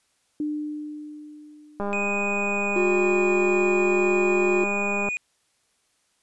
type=tone with exponential decay; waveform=sine; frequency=300 Hz; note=D4; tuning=37 cents sharp; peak=-23 dBFS; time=0.4-2.61 s; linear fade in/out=2 ms; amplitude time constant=480 ms
type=click train; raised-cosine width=1 ms; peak=-16 dBFS; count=665; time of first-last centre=1.8-5.087 s; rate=202 Hz
type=tone with pitch glide; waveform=triangle; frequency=2489 to 2463 Hz; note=D#7 to D#7; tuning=0 to -18 cents; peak=-24 dBFS; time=1.93-5.17 s; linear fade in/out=0 ms; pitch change=-18 cents; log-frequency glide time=2.07-3.36 s
type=tone; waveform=triangle; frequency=362 Hz; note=F#4; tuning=38 cents flat; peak=-18 dBFS; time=2.76-4.64 s; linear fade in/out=2 ms
effects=white hiss -68 dBFS RMS until 6.22 s + resampled to 24000 Hz